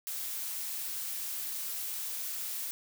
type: noise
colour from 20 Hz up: blue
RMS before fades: -37 dBFS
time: 0.07-2.71 s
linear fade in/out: 0 ms
effects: none